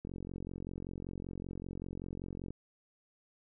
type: click train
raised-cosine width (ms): 3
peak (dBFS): -29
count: 112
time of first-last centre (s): 0.05-2.506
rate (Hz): 45.2
effects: none